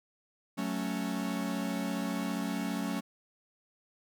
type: chord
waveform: 45% pulse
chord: F# minor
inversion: none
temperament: equal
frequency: 185 / 220 / 277.2 Hz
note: F#3 / A3 / C#4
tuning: 0 / 0 / 0 cents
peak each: -36 / -36 / -36 dBFS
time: 0.57-3.01 s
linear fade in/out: 20 ms
effects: none